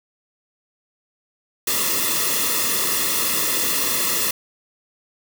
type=noise with comb filter; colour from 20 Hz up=white; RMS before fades=-21 dBFS; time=1.67-4.31 s; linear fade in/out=5 ms; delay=1.3 ms; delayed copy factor=-0.95; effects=none